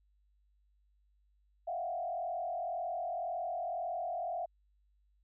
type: tone with frequency modulation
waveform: sine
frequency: 698.5 Hz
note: F5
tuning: in tune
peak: -34 dBFS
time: 1.67-4.46 s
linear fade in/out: 10 ms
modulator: 41.9 Hz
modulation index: 1.2
effects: added 50 Hz sine -68 dBFS peak until 5.23 s